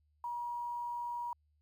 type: tone with quantisation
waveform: sine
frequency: 957 Hz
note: A#5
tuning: 45 cents sharp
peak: -36 dBFS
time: 0.24-1.33 s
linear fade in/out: 2 ms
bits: 11
effects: added 75 Hz sine -70 dBFS peak until 1.61 s